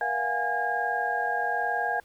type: tone cluster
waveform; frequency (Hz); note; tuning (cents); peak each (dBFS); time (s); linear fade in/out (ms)
sine; 476.2 / 682 / 723 / 822 / 1628; A#4 / F5 / F#5 / G#5 / G#6; +37 / -41 / -40 / -18 / -35; -36 / -34 / -31 / -30 / -29; 0.01-2; 2
effects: pink hiss -60 dBFS RMS until 2.04 s